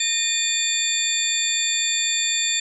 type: tone cluster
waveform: sine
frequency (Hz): 1836 / 2447 / 3548 / 4528 / 7320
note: A#6 / D#7 / A7 / C#8 / A#8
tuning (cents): -27 / -29 / +14 / +36 / -32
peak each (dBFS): -31 / -28 / -24 / -30 / -23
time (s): 0-2.6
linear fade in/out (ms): 5
effects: none